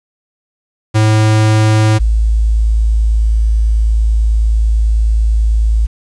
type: tone pair in turn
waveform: square / sine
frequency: 108.5 / 54.58 Hz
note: A2 / A1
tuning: -24 / -13 cents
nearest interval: octave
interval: 1189 cents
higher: first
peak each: -8 dBFS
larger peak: neither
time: 0.94-1.99 / 1.99-5.87 s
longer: second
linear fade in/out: 20 ms
effects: resampled to 22050 Hz + 7-bit